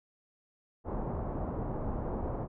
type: low-pass noise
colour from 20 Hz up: pink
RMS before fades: -35 dBFS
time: 0.84-2.48 s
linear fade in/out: 50 ms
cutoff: 950 Hz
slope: 24 dB/octave
effects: none